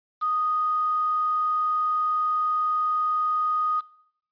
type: tone with quantisation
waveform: sine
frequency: 1242 Hz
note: D#6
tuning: 3 cents flat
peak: -22 dBFS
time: 0.21-3.81 s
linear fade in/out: 20 ms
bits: 7
effects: noise-tail reverb RT60 0.7 s tail -19 dB re dry + resampled to 11025 Hz